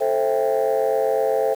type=chord; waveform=sine; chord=A minor seventh; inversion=none; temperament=just; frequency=440 / 528 / 660 / 792 Hz; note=A4 / C5 / E5 / G5; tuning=0 / +16 / +2 / +18 cents; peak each=-21 / -20 / -23 / -25 dBFS; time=0-1.55 s; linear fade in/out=20 ms; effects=tanh soft clip ceiling -11 dBFS + 7-bit